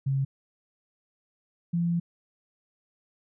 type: tone pair in turn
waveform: sine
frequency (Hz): 135.9 / 170.94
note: C#3 / F3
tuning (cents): -34 / -37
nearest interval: major third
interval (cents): 397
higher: second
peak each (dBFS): -23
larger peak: neither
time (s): 0.06-0.25 / 1.73-2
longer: second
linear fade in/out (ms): 10
effects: none